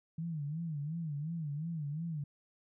sine tone with vibrato, 155.5 Hz, D#3, 1 cent flat, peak -35 dBFS, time 0.18-2.24 s, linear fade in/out 5 ms, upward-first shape sine, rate 2.8 Hz, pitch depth 150 cents each way, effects none

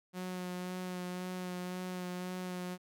sawtooth tone with vibrato, 181.6 Hz, F#3, 32 cents flat, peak -34 dBFS, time 0.13-2.78 s, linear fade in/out 50 ms, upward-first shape sine, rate 1.9 Hz, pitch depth 17 cents each way, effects none

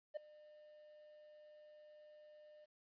triangle tone with ADSR envelope, 603 Hz, D5, 46 cents sharp, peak -36 dBFS, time 0.14-2.66 s, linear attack 26 ms, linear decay 7 ms, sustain -21 dB, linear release 22 ms, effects resampled to 11025 Hz + 13-bit

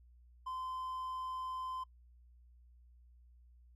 triangle tone, 1031 Hz, C6, 26 cents flat, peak -37 dBFS, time 0.46-1.84 s, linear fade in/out 10 ms, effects noise-tail reverb RT60 0.1 s tail -24 dB re dry + added 60 Hz sine -59 dBFS peak until 3.75 s

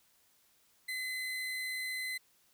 35% pulse tone, 2034 Hz, C7, 50 cents flat, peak -34 dBFS, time 0.88-2.18 s, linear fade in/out 10 ms, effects white hiss -69 dBFS RMS until 2.53 s

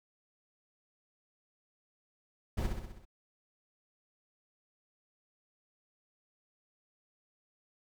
brown noise with echo, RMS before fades -32 dBFS, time 2.57-2.67 s, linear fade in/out 10 ms, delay 64 ms, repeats 6, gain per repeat -4 dB, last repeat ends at 3.054 s, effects none

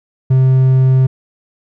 triangle tone with hard clipping, 130.81 Hz, C3, in tune, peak -8 dBFS, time 0.3-1.07 s, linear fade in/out 10 ms, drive 6 dB, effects none

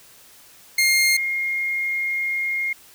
sawtooth / sine tone pair in turn, 2125 / 2136 Hz, C7 / C7, +26 / +35 cents, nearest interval unison, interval 9 cents, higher second, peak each -12 / -21 dBFS, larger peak first, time 0.78-1.17 / 1.17-2.73 s, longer second, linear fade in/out 5 ms, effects white hiss -49 dBFS RMS until 2.94 s

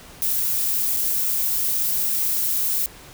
violet noise with dropouts, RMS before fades -22 dBFS, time 0.22-2.86 s, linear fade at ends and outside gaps 0 ms, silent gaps 0.965-0.969 s, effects pink hiss -44 dBFS RMS until 3.13 s

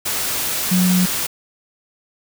sine tone in noise, 182.2 Hz, F#3, 26 cents flat, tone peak -13 dBFS, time 0.71-1.06 s, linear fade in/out 10 ms, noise white, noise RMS -22 dBFS, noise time 0.05-1.27 s, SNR +6 dB, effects none

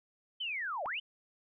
sine linear two-way sweep, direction down then up, 3136 to 549 to 3136 Hz, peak -34 dBFS, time 0.4-1 s, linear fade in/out 10 ms, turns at 0.84 s
click, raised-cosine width 0.5 ms, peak -31 dBFS, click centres 0.859 s
effects none

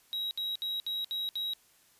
triangle tone bursts, 3839 Hz, B7, 50 cents flat, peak -30 dBFS, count 6, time 0.13-1.535 s, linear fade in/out 0 ms, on 180 ms, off 65 ms, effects white hiss -64 dBFS RMS until 1.99 s + resampled to 32000 Hz

